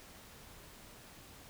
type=silence; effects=pink hiss -55 dBFS RMS until 1.49 s